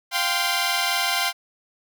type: chord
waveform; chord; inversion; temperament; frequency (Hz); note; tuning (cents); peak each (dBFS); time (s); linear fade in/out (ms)
10% pulse; F suspended second; none; equal with one note detuned; 698.5 / 784 / 1037.5; F5 / G5 / C6; 0 / 0 / -15; -17; 0.11-1.33; 50
effects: none